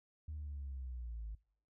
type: linear sweep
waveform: sine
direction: down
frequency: 77.78 to 51.91 Hz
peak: -40 dBFS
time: 0.28-1.35 s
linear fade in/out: 5 ms
effects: noise-tail reverb RT60 0.6 s tail -26 dB re dry + tanh soft clip ceiling -38 dBFS